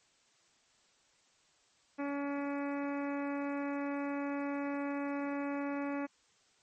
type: harmonic tone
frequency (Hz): 283.2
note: C#4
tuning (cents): +37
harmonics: 1 / 2 / 3 / 4 / 5 / 6 / 7 / 8 / 9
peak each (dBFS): -35 / -41 / -45 / -47 / -49 / -51 / -52 / -53 / -54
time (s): 1.98-6.07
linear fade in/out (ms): 20
effects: white hiss -69 dBFS RMS until 6.62 s + MP3 32 kbps